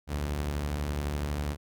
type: beating tone pair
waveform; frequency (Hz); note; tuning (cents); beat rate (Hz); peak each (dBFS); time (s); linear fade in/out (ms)
sawtooth; 61.5 / 73.5; B1 / D2; -7 / +2; 12; -35 / -26; 0.07-1.57; 50
effects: none